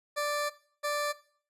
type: tone pair in turn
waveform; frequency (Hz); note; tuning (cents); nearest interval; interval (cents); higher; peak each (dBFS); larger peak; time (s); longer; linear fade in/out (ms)
20% pulse; 587.3 / 587.3; D5 / D5; 0 / 0; unison; 0; neither; -24; neither; 0.16-0.5 / 0.83-1.13; first; 20
effects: noise-tail reverb RT60 0.5 s tail -17 dB re dry + resampled to 32000 Hz